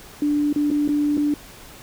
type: tone with dropouts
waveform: sine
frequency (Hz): 293.7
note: D4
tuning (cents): 0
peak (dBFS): -17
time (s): 0.22-1.34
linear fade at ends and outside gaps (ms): 2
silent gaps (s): 0.528-0.56 / 0.704-0.712 / 0.878-0.889 / 1.171-1.177
effects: pink hiss -43 dBFS RMS until 1.82 s